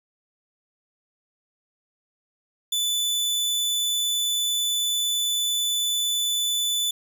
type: tone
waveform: sawtooth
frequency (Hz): 3491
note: A7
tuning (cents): -14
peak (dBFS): -19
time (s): 2.72-6.91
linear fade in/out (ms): 5
effects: none